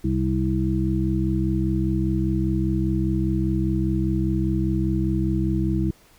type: harmonic tone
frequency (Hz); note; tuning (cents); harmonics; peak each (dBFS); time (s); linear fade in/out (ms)
65; C2; -11; 1 / 2 / 3 / 5; -25 / -25 / -25 / -25; 0.04-5.91; 5
effects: pink hiss -55 dBFS RMS until 6.18 s